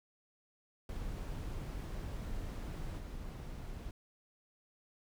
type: noise with level steps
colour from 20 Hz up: brown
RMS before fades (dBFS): -41 / -44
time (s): 0.89-3.91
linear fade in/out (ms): 2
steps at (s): 2.97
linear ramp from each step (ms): 20
effects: none